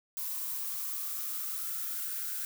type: noise with high-pass filter sweep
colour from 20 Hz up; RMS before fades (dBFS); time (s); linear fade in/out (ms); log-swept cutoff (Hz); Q
violet; -36; 0.17-2.45; 0; 1000 to 1500; 7.5
effects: none